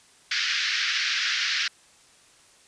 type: band-pass noise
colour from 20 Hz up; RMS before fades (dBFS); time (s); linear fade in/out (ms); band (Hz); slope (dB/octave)
pink; -26; 0.31-1.68; 5; 1500 to 5600; 48
effects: white hiss -56 dBFS RMS until 2.67 s + resampled to 22050 Hz